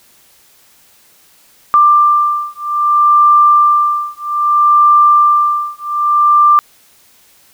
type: beating tone pair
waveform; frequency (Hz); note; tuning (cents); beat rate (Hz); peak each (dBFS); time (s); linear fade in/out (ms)
sine; 1185 / 1185.62; D6 / D6; +15 / +16; 0.62; -10; 1.74-6.59; 0
effects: white hiss -48 dBFS RMS until 7.53 s